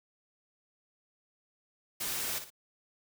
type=noise with echo; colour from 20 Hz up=white; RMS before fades=-35 dBFS; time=2-2.39 s; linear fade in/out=10 ms; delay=57 ms; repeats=2; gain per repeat=-9 dB; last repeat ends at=2.504 s; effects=none